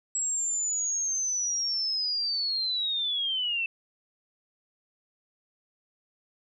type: linear sweep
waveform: sine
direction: down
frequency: 7730 to 2643 Hz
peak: -26 dBFS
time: 0.15-3.66 s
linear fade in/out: 2 ms
effects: none